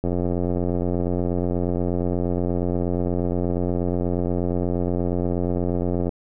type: click train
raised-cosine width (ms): 2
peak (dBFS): -11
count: 536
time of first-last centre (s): 0.04-6.092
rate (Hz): 88.4
effects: none